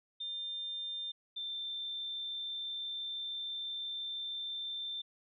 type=tone pair in turn; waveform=sine; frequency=3600 / 3567 Hz; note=A7 / A7; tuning=+39 / +23 cents; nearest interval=unison; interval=16 cents; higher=first; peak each=-37 / -37 dBFS; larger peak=neither; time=0.2-1.12 / 1.36-5.02 s; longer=second; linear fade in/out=10 ms; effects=none